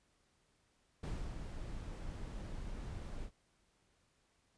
brown noise with ADSR envelope, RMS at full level -39 dBFS, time 1.03-3.31 s, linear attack 6 ms, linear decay 290 ms, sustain -5 dB, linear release 71 ms, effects pink hiss -75 dBFS RMS until 4.57 s + resampled to 22050 Hz

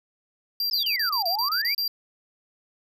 square tone bursts, 4726 Hz, D8, 10 cents sharp, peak -24 dBFS, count 10, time 0.6-1.879 s, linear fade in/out 2 ms, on 100 ms, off 31 ms
sine exponential two-way sweep, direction down then up, 5270 to 659.3 to 2418 Hz, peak -26 dBFS, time 0.71-1.74 s, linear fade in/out 5 ms, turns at 1.28 s
effects none

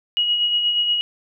sine tone with tremolo, 2900 Hz, F#7, 35 cents flat, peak -15 dBFS, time 0.17-1.01 s, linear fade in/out 0 ms, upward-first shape sine, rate 8.4 Hz, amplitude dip 40%, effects none

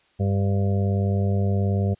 harmonic tone, 98.8 Hz, G2, 14 cents sharp, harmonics 1 / 2 / 4 / 5 / 6 / 7, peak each -20 / -26 / -32 / -34 / -36 / -37 dBFS, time 0.19-1.95 s, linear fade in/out 20 ms, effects white hiss -62 dBFS RMS until 1.99 s + resampled to 8000 Hz

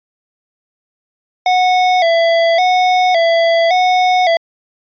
square tone with vibrato, 700 Hz, F5, 4 cents sharp, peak -10 dBFS, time 1.46-4.37 s, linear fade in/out 2 ms, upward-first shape square, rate 0.89 Hz, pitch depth 81 cents each way, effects resampled to 11025 Hz

